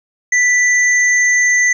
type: tone pair together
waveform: sine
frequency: 1975.5 / 6312 Hz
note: B6 / G8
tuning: 0 / +11 cents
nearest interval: octave + minor sixth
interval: 2011 cents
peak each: -10 / -18 dBFS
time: 0.32-1.73 s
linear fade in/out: 5 ms
effects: 8-bit